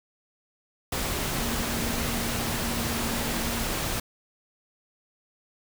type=tone in noise; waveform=sine; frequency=233.1 Hz; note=A#3; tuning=in tune; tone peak=-34 dBFS; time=1.38-3.62 s; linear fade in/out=5 ms; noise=pink; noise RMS=-29 dBFS; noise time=0.92-4 s; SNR=-8 dB; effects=none